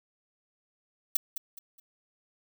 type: noise with echo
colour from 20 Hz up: violet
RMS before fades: -24 dBFS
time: 1.15-1.17 s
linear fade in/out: 5 ms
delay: 210 ms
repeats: 3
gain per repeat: -10 dB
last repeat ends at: 1.8 s
effects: none